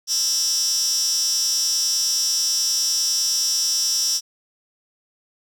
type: tone with high-pass filter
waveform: 15% pulse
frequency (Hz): 329.6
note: E4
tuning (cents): 0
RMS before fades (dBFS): -21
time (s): 0.07-4.21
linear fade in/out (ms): 50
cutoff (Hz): 5600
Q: 6.6
effects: none